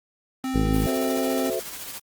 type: tone with pitch glide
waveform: square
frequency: 261.6 to 264.3 Hz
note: C4 to C4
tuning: 0 to +18 cents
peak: -26 dBFS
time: 0.44-1.5 s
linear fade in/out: 2 ms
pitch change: +18 cents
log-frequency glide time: 0.82-1.17 s
type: harmonic tone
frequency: 53.4 Hz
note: G#1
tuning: 49 cents sharp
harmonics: 1 / 2 / 3 / 4 / 5 / 6 / 7 / 8 / 9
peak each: -24 / -28 / -27 / -29 / -30 / -33 / -34 / -35 / -34 dBFS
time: 0.54-0.87 s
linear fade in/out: 10 ms
type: noise with tremolo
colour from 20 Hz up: white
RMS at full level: -34 dBFS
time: 0.73-2 s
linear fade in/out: 20 ms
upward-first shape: triangle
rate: 14 Hz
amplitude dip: 50%
type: chord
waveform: sine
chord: F# half-diminished seventh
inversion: none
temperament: equal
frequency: 370 / 440 / 523.3 / 659.3 Hz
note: F#4 / A4 / C5 / E5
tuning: 0 / 0 / 0 / 0 cents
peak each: -30 dBFS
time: 0.86-1.6 s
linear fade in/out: 10 ms
effects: Opus 24 kbps